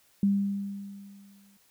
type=tone with exponential decay; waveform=sine; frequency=199.3 Hz; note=G3; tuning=29 cents sharp; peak=-19 dBFS; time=0.23-1.57 s; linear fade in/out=2 ms; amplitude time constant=290 ms; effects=white hiss -64 dBFS RMS until 1.7 s